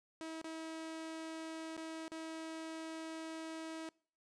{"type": "tone with dropouts", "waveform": "sawtooth", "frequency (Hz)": 321.8, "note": "E4", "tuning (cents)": -42, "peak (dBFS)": -39, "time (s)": [0.21, 3.89], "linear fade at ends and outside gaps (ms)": 0, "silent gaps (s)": [[0.415, 0.444], [1.767, 1.777], [2.08, 2.118]], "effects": ["noise-tail reverb RT60 0.5 s tail -25 dB re dry", "resampled to 22050 Hz"]}